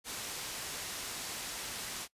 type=low-pass noise; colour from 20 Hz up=white; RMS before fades=-41 dBFS; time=0.04-2.08 s; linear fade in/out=50 ms; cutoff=8900 Hz; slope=12 dB/octave; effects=noise-tail reverb RT60 0.1 s tail -21 dB re dry + resampled to 32000 Hz